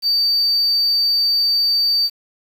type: tone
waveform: triangle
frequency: 4613 Hz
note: D8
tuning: 32 cents flat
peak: -12 dBFS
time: 0.02-2.1 s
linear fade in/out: 50 ms
effects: tanh soft clip ceiling -8 dBFS + 7-bit